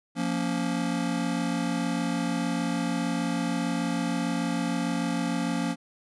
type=chord; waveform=square; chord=Bb minor; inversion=second; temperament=just; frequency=174.81 / 233.1 / 279.7 Hz; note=F3 / Bb3 / Db4; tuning=+2 / 0 / +16 cents; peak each=-31 dBFS; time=0.15-5.76 s; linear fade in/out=50 ms; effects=resampled to 24000 Hz